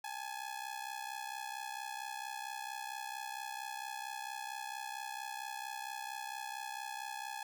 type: ring-modulated tone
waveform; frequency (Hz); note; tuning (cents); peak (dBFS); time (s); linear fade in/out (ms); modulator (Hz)
sawtooth; 844; G#5; +28; -34; 0.04-7.43; 2; 32.2
effects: none